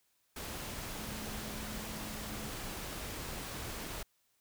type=tone in noise; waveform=sine; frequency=213.7 Hz; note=G#3; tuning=50 cents sharp; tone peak=-46 dBFS; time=0.98-2.49 s; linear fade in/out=5 ms; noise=pink; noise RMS=-42 dBFS; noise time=0.36-4.03 s; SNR=-7 dB; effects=white hiss -75 dBFS RMS until 4.4 s